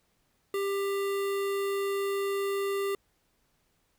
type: tone with notch filter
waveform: square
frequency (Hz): 396.4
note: G4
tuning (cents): +19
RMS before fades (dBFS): -30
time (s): 0.54-2.95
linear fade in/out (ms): 2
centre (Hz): 5700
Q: 1.6
effects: pink hiss -72 dBFS RMS until 3.98 s